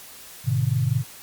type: chord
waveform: sine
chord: G# diminished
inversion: none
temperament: just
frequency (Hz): 103.83 / 124.59 / 149.51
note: G#2 / B2 / D3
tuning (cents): 0 / +16 / +31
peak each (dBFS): -25 / -21 / -25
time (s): 0.44-1.04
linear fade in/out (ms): 50
effects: white hiss -43 dBFS RMS until 1.22 s + MP3 96 kbps